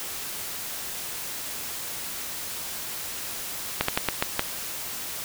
slowing click train, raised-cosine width 0.3 ms, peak -5 dBFS, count 6, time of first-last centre 3.81-4.394 s, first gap 74 ms, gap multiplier 1.23, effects white hiss -34 dBFS RMS until 5.24 s

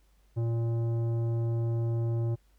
triangle tone with tanh clipping, 115.8 Hz, A#2, 11 cents flat, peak -28 dBFS, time 0.36-2.36 s, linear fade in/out 20 ms, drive 16 dB, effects added 50 Hz sine -61 dBFS peak until 2.58 s + pink hiss -71 dBFS RMS until 2.58 s

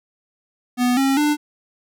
square tone with pitch steps, 246.9 / 270.8 / 297 Hz, B3 / C#4 / D4, 0 / -40 / +20 cents, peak -16 dBFS, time 0.77-1.37 s, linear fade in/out 50 ms, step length 200 ms, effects none

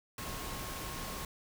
sine tone in noise, 1083 Hz, C#6, 41 cents flat, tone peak -48 dBFS, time 0.18-1.25 s, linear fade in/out 2 ms, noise pink, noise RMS -41 dBFS, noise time 0.18-1.25 s, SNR -10 dB, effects none

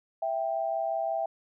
sine tone pair together, 660 / 785.6 Hz, E5 / G5, +2 / +4 cents, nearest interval minor third, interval 302 cents, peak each -29 / -31 dBFS, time 0.22-1.26 s, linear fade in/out 5 ms, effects none

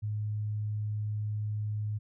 sine tone, 105.8 Hz, G#2, 33 cents sharp, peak -30 dBFS, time 0.02-1.99 s, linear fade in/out 20 ms, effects none

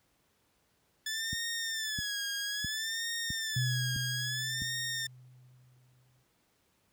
15% pulse tone with vibrato, 1734 Hz, A6, 26 cents flat, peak -27 dBFS, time 1.06-5.07 s, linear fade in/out 5 ms, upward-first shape sine, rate 0.6 Hz, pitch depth 110 cents each way
click train, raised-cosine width 5 ms, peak -25 dBFS, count 6, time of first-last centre 1.33-4.619 s, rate 1.52 Hz
sine tone with exponential decay, 126.4 Hz, B2, 41 cents sharp, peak -27 dBFS, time 3.56-6.23 s, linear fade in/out 5 ms, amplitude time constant 580 ms
effects pink hiss -72 dBFS RMS until 6.92 s + high-pass 60 Hz 12 dB/octave

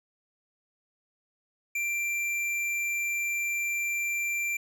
triangle tone with tanh clipping, 2360 Hz, D7, 8 cents sharp, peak -29 dBFS, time 1.75-4.57 s, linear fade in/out 5 ms, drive 18 dB, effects none

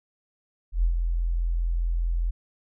sine tone with ADSR envelope, 42.45 Hz, F1, 48 cents flat, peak -17 dBFS, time 0.72-2.31 s, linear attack 110 ms, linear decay 96 ms, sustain -5 dB, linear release 13 ms, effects none

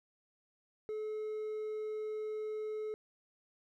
triangle tone with hard clipping, 430 Hz, A4, 40 cents flat, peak -37 dBFS, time 0.89-2.94 s, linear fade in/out 0 ms, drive 5 dB, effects none

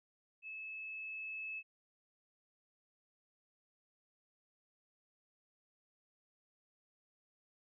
sine tone with level ramp, 2600 Hz, E7, 24 cents flat, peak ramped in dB -44 to -40 dBFS, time 0.42-1.63 s, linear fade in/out 50 ms, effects none

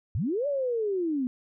sine linear two-way sweep, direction up then down, 74.7 to 587 to 242.1 Hz, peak -25 dBFS, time 0.15-1.27 s, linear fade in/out 0 ms, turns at 0.47 s, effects none

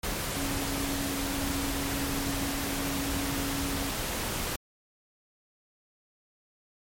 sine tone in noise, 277.2 Hz, C#4, in tune, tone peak -33 dBFS, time 0.36-3.9 s, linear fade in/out 5 ms, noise pink, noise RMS -32 dBFS, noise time 0.03-4.56 s, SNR -4 dB, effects MP3 64 kbps

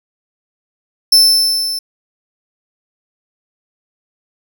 40% pulse tone with level ramp, 5300 Hz, E8, 9 cents sharp, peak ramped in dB -3 to -18 dBFS, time 1.12-1.79 s, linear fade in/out 5 ms, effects none

